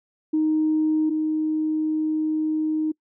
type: tone pair in turn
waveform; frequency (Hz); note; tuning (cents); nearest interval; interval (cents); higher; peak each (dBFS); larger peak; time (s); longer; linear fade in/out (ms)
sine; 311.1 / 311.1; D#4 / D#4; 0 / 0; unison; 0; neither; -17 / -20; first; 0.33-1.1 / 1.1-2.92; second; 10
effects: noise-tail reverb RT60 0.1 s tail -26 dB re dry + tanh soft clip ceiling -13 dBFS